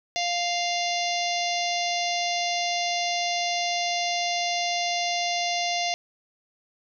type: harmonic tone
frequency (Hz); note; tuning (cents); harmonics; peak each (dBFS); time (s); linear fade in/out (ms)
698; F5; -1; 1 / 3 / 4 / 5 / 6 / 7 / 8 / 9; -27 / -32 / -33 / -34 / -35 / -35 / -36 / -37; 0.16-5.94; 0
effects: none